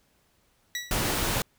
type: tone with exponential decay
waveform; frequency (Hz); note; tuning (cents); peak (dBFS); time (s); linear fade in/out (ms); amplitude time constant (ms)
20% pulse; 1942; B6; -30; -22; 0.75-1.06; 1; 67
type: noise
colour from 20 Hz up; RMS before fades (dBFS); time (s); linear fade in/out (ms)
pink; -27; 0.91-1.42; 2
effects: pink hiss -67 dBFS RMS until 1.58 s